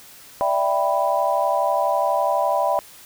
sine chord, E minor seventh, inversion third, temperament equal, 587.3 / 659.3 / 784 / 987.8 Hz, D5 / E5 / G5 / B5, 0 / 0 / 0 / 0 cents, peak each -23 dBFS, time 0.41-2.79 s, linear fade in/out 0 ms, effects white hiss -45 dBFS RMS until 3.05 s

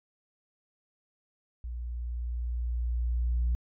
sine tone with level ramp, 59.7 Hz, A#1, 42 cents sharp, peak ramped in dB -34 to -22 dBFS, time 1.64-3.55 s, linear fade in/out 0 ms, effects tanh soft clip ceiling -22 dBFS

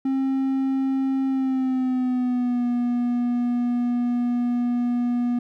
triangle tone with pitch glide, 267.3 to 242.3 Hz, C4 to B3, +37 to -33 cents, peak -18 dBFS, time 0.05-5.39 s, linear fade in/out 5 ms, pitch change -170 cents, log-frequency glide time 1.27-2.66 s, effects none

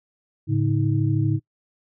sine tone cluster, 109.5 / 142.4 / 315.9 Hz, A2 / C#3 / D#4, -8 / +47 / +26 cents, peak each -21 / -22 / -26 dBFS, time 0.47-1.4 s, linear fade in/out 50 ms, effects noise-tail reverb RT60 0.1 s tail -24 dB re dry

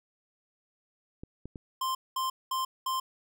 clicks, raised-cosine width 3 ms, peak -28 dBFS, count 3, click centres 1.235 / 1.456 / 1.558 s
square tone bursts, 1046.5 Hz, C6, in tune, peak -29 dBFS, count 4, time 1.81-3 s, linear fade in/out 5 ms, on 140 ms, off 210 ms
effects none

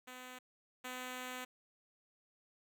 5% pulse tone pair in turn, 253 / 253 Hz, B3 / B3, +42 / +42 cents, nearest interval unison, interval 0 cents, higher neither, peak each -37 / -31 dBFS, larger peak second, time 0.07-0.39 / 0.84-1.45 s, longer second, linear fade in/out 10 ms, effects none

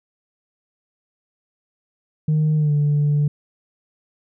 sine tone with pitch glide, 154 to 146.79 Hz, D#3 to D3, -17 to 0 cents, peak -13 dBFS, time 2.28-3.28 s, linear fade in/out 5 ms, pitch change -83 cents, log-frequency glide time 2.56-2.73 s, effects tanh soft clip ceiling -13 dBFS

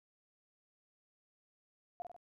sine tone with echo, 704 Hz, F5, 14 cents sharp, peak -39 dBFS, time 2-2.02 s, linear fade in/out 0 ms, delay 48 ms, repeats 3, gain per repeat -4 dB, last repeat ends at 2.164 s, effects none

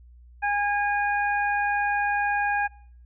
harmonic tone, 818 Hz, G#5, 26 cents flat, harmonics 1 / 2 / 3, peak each -24 / -26 / -32 dBFS, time 0.42-2.68 s, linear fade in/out 20 ms, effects noise-tail reverb RT60 0.6 s tail -24 dB re dry + added 60 Hz sine -47 dBFS peak until 3.05 s

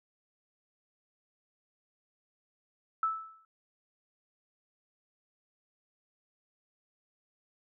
sine tone with exponential decay, 1312 Hz, E6, 9 cents flat, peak -24 dBFS, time 3.03-3.45 s, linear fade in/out 2 ms, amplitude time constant 91 ms, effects none

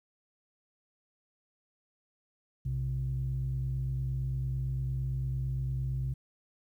sine tone pair together, 61.17 / 130 Hz, B1 / C3, -16 / -11 cents, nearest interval octave + minor second, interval 1305 cents, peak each -34 / -30 dBFS, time 2.65-6.14 s, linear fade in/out 10 ms, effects tanh soft clip ceiling -24 dBFS + 11-bit

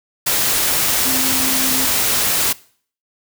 sine tone in noise, 261.6 Hz, C4, in tune, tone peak -24 dBFS, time 1.05-1.86 s, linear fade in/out 10 ms, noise white, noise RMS -17 dBFS, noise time 0.26-2.53 s, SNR -10 dB, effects noise-tail reverb RT60 0.5 s tail -21 dB re dry

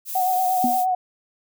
violet noise, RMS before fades -30 dBFS, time 0.05-0.86 s, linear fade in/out 50 ms
sine tone with vibrato, 740 Hz, F#5, in tune, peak -18 dBFS, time 0.15-0.95 s, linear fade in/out 5 ms, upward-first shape triangle, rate 8.6 Hz, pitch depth 37 cents each way
sine tone with exponential decay, 245 Hz, B3, 14 cents flat, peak -17 dBFS, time 0.64-0.83 s, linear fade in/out 2 ms, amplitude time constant 41 ms
effects none

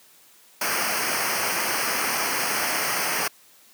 pink noise with comb filter, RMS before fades -25 dBFS, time 0.61-3.28 s, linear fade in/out 5 ms, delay 0.27 ms, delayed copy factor -0.85, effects white hiss -54 dBFS RMS until 3.73 s + high-pass 150 Hz 12 dB/octave

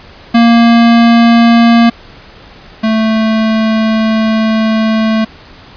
square tone pair in turn, 233 / 220.5 Hz, A#3 / A3, -1 / +4 cents, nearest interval minor second, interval 95 cents, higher first, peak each -4 / -9 dBFS, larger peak first, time 0.34-1.9 / 2.83-5.25 s, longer second, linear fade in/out 10 ms, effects pink hiss -36 dBFS RMS until 5.76 s + resampled to 11025 Hz

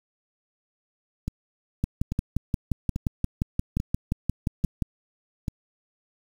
two click trains, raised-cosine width 5 ms, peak -11 / -15 dBFS, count 18 / 6, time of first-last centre 1.84-4.822 / 1.28-5.482 s, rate 5.7 / 1.19 Hz, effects 7-bit

